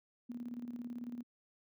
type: tone with tremolo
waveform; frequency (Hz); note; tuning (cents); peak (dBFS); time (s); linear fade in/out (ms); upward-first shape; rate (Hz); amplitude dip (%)
sine; 240.9; B3; -43; -38; 0.29-1.23; 10; square; 18; 60
effects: high-pass 150 Hz 12 dB/octave